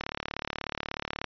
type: click train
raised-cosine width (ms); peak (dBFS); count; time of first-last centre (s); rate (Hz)
0.3; -15; 46; 0.01-1.243; 36.5
effects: resampled to 11025 Hz